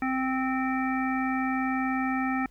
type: harmonic tone with a mistuned harmonic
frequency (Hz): 261.6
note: C4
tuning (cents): 0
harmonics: 1 / 3 / 5 / 7 / 9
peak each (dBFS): -27 / -32 / -34 / -35 / -37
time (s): 0.02-2.46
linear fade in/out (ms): 2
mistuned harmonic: 9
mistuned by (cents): -21
effects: added 50 Hz sine -52 dBFS peak until 2.5 s + pink hiss -64 dBFS RMS until 2.5 s